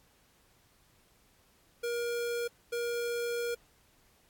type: tone bursts at uneven times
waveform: square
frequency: 474.4 Hz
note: A#4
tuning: 30 cents sharp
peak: -32 dBFS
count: 2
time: 1.83-2.48 / 2.72-3.55 s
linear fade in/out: 10 ms
effects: pink hiss -66 dBFS RMS until 4.29 s + AAC 64 kbps